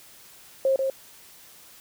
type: tone with echo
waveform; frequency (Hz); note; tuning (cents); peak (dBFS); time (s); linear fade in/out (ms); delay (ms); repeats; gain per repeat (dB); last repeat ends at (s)
sine; 535; C5; +38; -18; 0.65-0.76; 2; 140; 1; -4; 0.9
effects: white hiss -50 dBFS RMS until 1.8 s